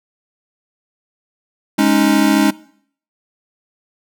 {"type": "chord", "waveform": "square", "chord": "Ab suspended fourth", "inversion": "none", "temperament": "equal", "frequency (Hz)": [207.7, 277.2, 311.1], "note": ["Ab3", "Db4", "Eb4"], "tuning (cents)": [0, 0, 0], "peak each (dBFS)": -16, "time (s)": [1.78, 2.51], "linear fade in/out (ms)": 10, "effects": ["noise-tail reverb RT60 0.6 s tail -21 dB re dry"]}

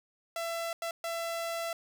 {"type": "tone bursts at uneven times", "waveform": "sawtooth", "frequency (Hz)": 670, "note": "E5", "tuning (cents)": 28, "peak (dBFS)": -29, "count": 3, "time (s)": [[0.36, 0.73], [0.82, 0.91], [1.04, 1.73]], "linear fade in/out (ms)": 2, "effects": []}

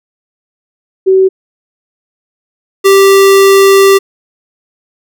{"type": "tone pair in turn", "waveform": ["sine", "square"], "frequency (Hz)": [380, 391.4], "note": ["F#4", "G4"], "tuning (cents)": [46, -3], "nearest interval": "minor second", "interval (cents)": 51, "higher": "second", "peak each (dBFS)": -3, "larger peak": "neither", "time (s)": [[1.06, 1.29], [2.84, 3.99]], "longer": "second", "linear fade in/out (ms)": 20, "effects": []}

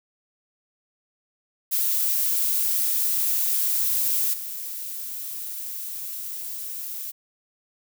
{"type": "noise with level steps", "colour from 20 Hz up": "violet", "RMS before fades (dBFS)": [-23, -33], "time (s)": [1.71, 7.12], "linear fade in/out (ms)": 20, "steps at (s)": 4.33, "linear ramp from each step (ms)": 10, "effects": []}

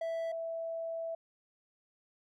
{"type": "tone pair in turn", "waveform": ["triangle", "sine"], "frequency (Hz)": [659.3, 659.3], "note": ["E5", "E5"], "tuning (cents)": [0, 0], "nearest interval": "unison", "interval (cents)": 0, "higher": "neither", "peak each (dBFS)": [-31, -35], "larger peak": "first", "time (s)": [[0.01, 0.32], [0.32, 1.15]], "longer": "second", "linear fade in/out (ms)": 5, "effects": []}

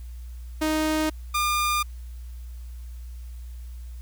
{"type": "tone pair in turn", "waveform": "sawtooth", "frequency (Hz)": [311.1, 1205.5], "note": ["D#4", "D6"], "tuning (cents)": [0, 45], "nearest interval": "octave + major seventh", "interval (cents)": 2345, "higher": "second", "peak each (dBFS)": [-18, -18], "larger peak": "neither", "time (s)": [[0.61, 1.1], [1.34, 1.83]], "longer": "neither", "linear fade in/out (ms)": 10, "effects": ["added 60 Hz sine -35 dBFS peak until 4.01 s", "white hiss -58 dBFS RMS until 4.01 s"]}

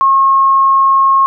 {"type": "tone", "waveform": "sine", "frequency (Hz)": 1083, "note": "C#6", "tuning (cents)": -41, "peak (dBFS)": -6, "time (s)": [0.01, 1.26], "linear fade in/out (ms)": 0, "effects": []}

